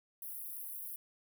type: high-pass noise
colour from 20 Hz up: white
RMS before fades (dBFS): -44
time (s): 0.22-0.96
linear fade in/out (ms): 2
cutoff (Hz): 9900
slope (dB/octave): 96
effects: none